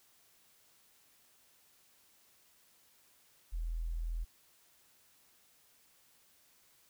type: tone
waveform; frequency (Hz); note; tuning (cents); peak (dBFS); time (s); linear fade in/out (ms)
sine; 41.2; E1; 0; -34; 3.52-4.25; 20
effects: white hiss -67 dBFS RMS until 6.89 s